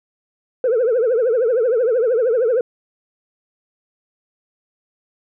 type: tone with vibrato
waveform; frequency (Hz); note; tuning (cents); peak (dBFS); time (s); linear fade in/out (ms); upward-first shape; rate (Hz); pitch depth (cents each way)
sine; 476.7; A#4; +39; -12; 0.64-2.61; 2; triangle; 13; 200
effects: tanh soft clip ceiling -11 dBFS